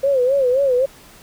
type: tone with vibrato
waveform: sine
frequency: 526 Hz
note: C5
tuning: 9 cents sharp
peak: -13 dBFS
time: 0.03-0.86 s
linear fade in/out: 10 ms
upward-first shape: sine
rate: 3.8 Hz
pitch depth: 120 cents each way
effects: pink hiss -45 dBFS RMS until 1.22 s